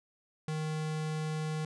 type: tone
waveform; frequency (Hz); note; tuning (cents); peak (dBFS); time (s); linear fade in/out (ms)
square; 155.56; D#3; 0; -33; 0.48-1.65; 2
effects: resampled to 22050 Hz